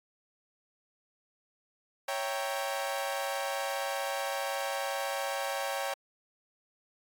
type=chord; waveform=sawtooth; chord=C# diminished seventh; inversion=none; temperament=equal; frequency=554.4 / 659.3 / 784 / 932.3 Hz; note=C#5 / E5 / G5 / Bb5; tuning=0 / 0 / 0 / 0 cents; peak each=-31 / -37 / -32 / -37 dBFS; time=2.08-5.94 s; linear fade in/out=5 ms; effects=AAC 64 kbps